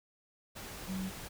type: tone in noise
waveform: sine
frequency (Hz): 189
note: F#3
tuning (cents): +37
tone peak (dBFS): -35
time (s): 0.88-1.1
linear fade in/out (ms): 20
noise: pink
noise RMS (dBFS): -45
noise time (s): 0.55-1.29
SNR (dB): +7
effects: none